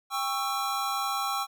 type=chord; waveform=square; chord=C# diminished; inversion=second; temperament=just; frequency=798.3 / 1108.7 / 1330.5 Hz; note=G5 / C#6 / E6; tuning=+31 / 0 / +16 cents; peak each=-33 dBFS; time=0.1-1.47 s; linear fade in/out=50 ms; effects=none